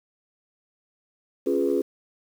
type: chord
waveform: sine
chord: C# dominant seventh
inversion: none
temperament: equal with one note detuned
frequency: 274.6 / 349.2 / 415.3 / 493.9 Hz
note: C#4 / E#4 / G#4 / B4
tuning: -16 / 0 / 0 / 0 cents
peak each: -26 / -25 / -24 / -28 dBFS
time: 1.46-1.82 s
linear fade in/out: 10 ms
effects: tanh soft clip ceiling -11 dBFS + 8-bit